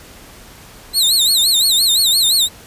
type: tone with vibrato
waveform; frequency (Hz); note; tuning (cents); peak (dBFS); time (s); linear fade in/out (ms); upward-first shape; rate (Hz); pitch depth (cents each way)
sawtooth; 3969; B7; +8; -8; 0.93-2.49; 50; sine; 5.8; 170
effects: pink hiss -40 dBFS RMS until 2.66 s + resampled to 32000 Hz